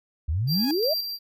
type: exponential sweep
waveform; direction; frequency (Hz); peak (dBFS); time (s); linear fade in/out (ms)
sine; up; 69.3 to 673; -22; 0.28-0.94; 10
type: tone with exponential growth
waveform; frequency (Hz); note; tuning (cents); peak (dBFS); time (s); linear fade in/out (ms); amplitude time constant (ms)
sawtooth; 830.6; G#5; 0; -25; 0.46-0.71; 2; 53
type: tone with tremolo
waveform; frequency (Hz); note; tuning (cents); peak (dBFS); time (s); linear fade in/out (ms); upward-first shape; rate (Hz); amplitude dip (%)
square; 4721; D8; +8; -25; 0.47-1.19; 50; square; 2.8; 45
effects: none